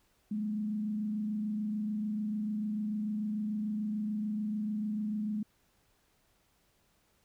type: tone with frequency modulation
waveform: sine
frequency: 211.8 Hz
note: G#3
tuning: 34 cents sharp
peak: -31 dBFS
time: 0.31-5.43 s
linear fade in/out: 5 ms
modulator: 26.8 Hz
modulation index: 0.39
effects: pink hiss -71 dBFS RMS until 7.24 s